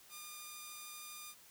5% pulse tone with vibrato, 1208 Hz, D6, 48 cents sharp, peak -36 dBFS, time 0.09-1.35 s, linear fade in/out 50 ms, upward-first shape sine, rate 13 Hz, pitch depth 8 cents each way, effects white hiss -61 dBFS RMS until 1.5 s

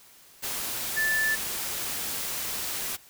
sine tone in noise, 1753 Hz, A6, 7 cents flat, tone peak -23 dBFS, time 0.96-1.36 s, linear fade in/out 20 ms, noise white, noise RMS -32 dBFS, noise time 0.42-2.97 s, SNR +6 dB, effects white hiss -54 dBFS RMS until 3.09 s

